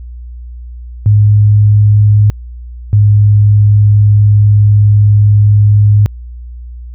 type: tone pair in turn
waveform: sine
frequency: 104.5 / 103.96 Hz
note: G#2 / G#2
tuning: +11 / +2 cents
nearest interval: unison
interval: 9 cents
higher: first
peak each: -3 dBFS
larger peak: neither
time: 1.06-2.3 / 2.93-6.06 s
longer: second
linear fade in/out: 0 ms
effects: added 60 Hz sine -24 dBFS peak until 6.94 s